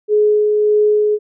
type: tone with tremolo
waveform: sine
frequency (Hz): 421.4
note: G#4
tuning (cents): +25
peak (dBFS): -9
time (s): 0.08-1.19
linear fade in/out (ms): 50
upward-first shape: sine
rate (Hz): 1.7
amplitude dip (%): 25
effects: none